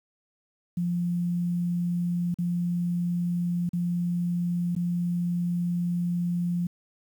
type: tone with dropouts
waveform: sine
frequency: 174.61 Hz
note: F3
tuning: in tune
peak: -24 dBFS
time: 0.77-6.67 s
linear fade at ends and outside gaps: 5 ms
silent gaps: 2.343-2.386 / 3.692-3.732 / 4.752-4.763 s
effects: 9-bit